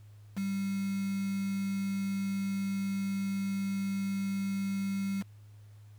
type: tone with quantisation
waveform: sine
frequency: 196 Hz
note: G3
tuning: in tune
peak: -30 dBFS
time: 0.36-5.23 s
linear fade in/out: 20 ms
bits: 7
effects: added 104 Hz sine -50 dBFS peak until 5.98 s + pink hiss -68 dBFS RMS until 5.98 s